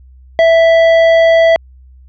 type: tone with hard clipping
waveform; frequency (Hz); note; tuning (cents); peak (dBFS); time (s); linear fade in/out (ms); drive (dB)
sine; 659.3; E5; 0; -7; 0.39-1.56; 0; 13
effects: added 64 Hz sine -37 dBFS peak until 2.08 s + low-pass 3000 Hz 12 dB/octave